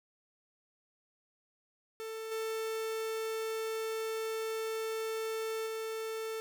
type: tone with level steps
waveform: 45% pulse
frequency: 444 Hz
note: A4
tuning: 16 cents sharp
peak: -39 / -34 / -36 dBFS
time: 2-6.4 s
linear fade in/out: 0 ms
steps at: 2.31 / 5.66 s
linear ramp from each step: 10 ms
effects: none